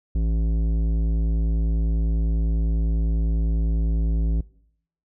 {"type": "tone with tanh clipping", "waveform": "sine", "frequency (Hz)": 55, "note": "A1", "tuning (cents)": 0, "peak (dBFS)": -21, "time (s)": [0.15, 4.41], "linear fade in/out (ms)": 5, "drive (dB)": 13, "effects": ["noise-tail reverb RT60 0.7 s tail -22 dB re dry"]}